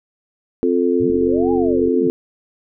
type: chord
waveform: sine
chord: F major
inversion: second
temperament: equal with one note detuned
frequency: 261.6 / 350.8 / 440 Hz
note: C4 / F4 / A4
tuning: 0 / +8 / 0 cents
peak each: -18 dBFS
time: 0.63-2.1 s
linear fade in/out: 0 ms
type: linear two-way sweep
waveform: sine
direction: up then down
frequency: 76.9 to 830.6 to 137.6 Hz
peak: -25 dBFS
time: 1-2.08 s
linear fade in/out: 5 ms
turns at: 1.52 s
type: click train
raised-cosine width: 5 ms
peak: -23 dBFS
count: 37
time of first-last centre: 1.1-1.881 s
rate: 46.1 Hz
effects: none